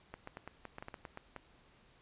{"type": "clicks", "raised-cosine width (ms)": 0.5, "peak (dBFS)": -29, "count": 12, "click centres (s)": [0.14, 0.274, 0.371, 0.476, 0.653, 0.784, 0.825, 0.884, 0.942, 1.052, 1.174, 1.363], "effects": ["pink hiss -65 dBFS RMS until 2.01 s", "resampled to 8000 Hz"]}